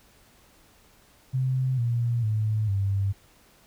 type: tone with pitch steps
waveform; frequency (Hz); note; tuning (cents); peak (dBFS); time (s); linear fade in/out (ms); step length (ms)
sine; 130 / 118.52 / 108.06 / 98.52; C3 / A#2 / A2 / G2; -11 / +29 / -31 / +9; -22; 1.33-3.13; 20; 450
effects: pink hiss -58 dBFS RMS until 3.66 s